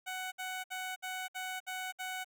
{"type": "tone bursts", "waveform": "15% pulse", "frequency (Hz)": 745, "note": "F#5", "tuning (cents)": 12, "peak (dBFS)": -31, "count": 7, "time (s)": [0.06, 2.246], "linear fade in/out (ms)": 20, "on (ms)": 260, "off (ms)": 61, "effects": []}